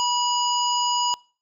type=harmonic tone with a mistuned harmonic; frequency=972 Hz; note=B5; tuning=28 cents flat; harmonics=1 / 3 / 5 / 7; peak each=-22 / -27 / -29 / -30 dBFS; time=0-1.14 s; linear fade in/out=0 ms; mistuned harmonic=5; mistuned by=+28 cents; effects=noise-tail reverb RT60 0.4 s tail -24 dB re dry